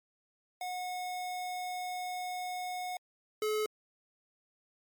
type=tone pair in turn; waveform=square; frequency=728 / 428.4 Hz; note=F#5 / A4; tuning=-28 / -46 cents; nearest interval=major sixth; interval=918 cents; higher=first; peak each=-36 / -30 dBFS; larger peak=second; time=0.61-2.97 / 3.42-3.66 s; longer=first; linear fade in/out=2 ms; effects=MP3 96 kbps